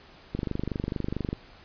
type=click train; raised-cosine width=3 ms; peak=-16 dBFS; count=25; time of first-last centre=0.35-1.33 s; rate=24.5 Hz; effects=pink hiss -52 dBFS RMS until 1.64 s + resampled to 11025 Hz